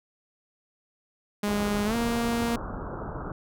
sawtooth tone with pitch glide, 206.1 to 234 Hz, G#3 to A#3, -13 to +7 cents, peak -21 dBFS, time 1.43-2.56 s, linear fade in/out 5 ms, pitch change +220 cents, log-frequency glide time 1.85-1.95 s
pink low-pass noise, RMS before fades -35 dBFS, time 1.47-3.32 s, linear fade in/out 2 ms, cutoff 1500 Hz, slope 96 dB/octave
effects none

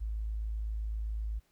sine tone, 53.9 Hz, A1, 35 cents flat, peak -32 dBFS, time 0-1.4 s, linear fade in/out 20 ms, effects pink hiss -72 dBFS RMS until 1.51 s

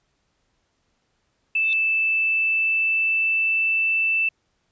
sine tone with pitch glide, 2637 to 2652 Hz, E7 to E7, 0 to +10 cents, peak -18 dBFS, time 1.55-4.29 s, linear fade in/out 5 ms, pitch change +10 cents, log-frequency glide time 1.94-3.87 s
sine tone with exponential growth, 3599 Hz, A7, 38 cents sharp, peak -25 dBFS, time 1.61-1.73 s, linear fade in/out 0 ms, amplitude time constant 25 ms
effects pink hiss -70 dBFS RMS until 4.71 s + resampled to 16000 Hz

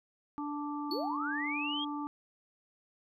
harmonic tone, 292.9 Hz, D4, 5 cents flat, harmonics 1 / 3 / 4, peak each -36 / -41 / -42 dBFS, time 0.38-2.07 s, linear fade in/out 0 ms
sine linear sweep, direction up, 265.6 to 3322 Hz, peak -34 dBFS, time 0.9-1.85 s, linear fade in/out 10 ms
triangle tone with exponential decay, 4435 Hz, C#8, in tune, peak -33 dBFS, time 0.91-1.17 s, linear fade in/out 2 ms, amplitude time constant 56 ms
effects none

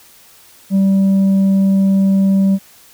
sine tone with tanh clipping, 194.1 Hz, G3, 17 cents flat, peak -10 dBFS, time 0.7-2.59 s, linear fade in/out 50 ms, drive 3 dB, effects white hiss -45 dBFS RMS until 2.93 s

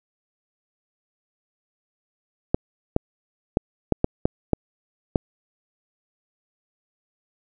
clicks, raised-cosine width 2 ms, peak -4 dBFS, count 8, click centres 2.545 / 2.964 / 3.571 / 3.923 / 4.044 / 4.255 / 4.533 / 5.158 s, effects none

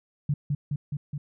sine tone with echo, 144.7 Hz, D3, 25 cents flat, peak -21 dBFS, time 0.29-0.34 s, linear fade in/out 5 ms, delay 210 ms, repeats 4, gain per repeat -2 dB, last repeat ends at 1.18 s, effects none

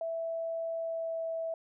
sine tone with pitch glide, 659.3 to 655.1 Hz, E5 to E5, 0 to -11 cents, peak -32 dBFS, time 0.01-1.54 s, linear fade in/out 2 ms, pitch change -11 cents, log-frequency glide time 0.76-1.26 s, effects none

